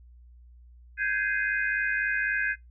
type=chord; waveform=sine; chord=Ab major seventh; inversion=third; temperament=just; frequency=1557.4 / 1661.2 / 2077 / 2492 Hz; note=G6 / Ab6 / C7 / Eb7; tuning=-12 / 0 / -13 / +2 cents; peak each=-29 / -28 / -34 / -34 dBFS; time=0.97-2.56 s; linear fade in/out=50 ms; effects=noise-tail reverb RT60 0.2 s tail -25 dB re dry + added 60 Hz sine -49 dBFS peak until 2.7 s